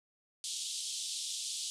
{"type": "band-pass noise", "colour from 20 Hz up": "pink", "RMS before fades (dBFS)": -39, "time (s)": [0.44, 1.7], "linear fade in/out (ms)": 0, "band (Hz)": [3200, 9700], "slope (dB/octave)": 48, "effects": []}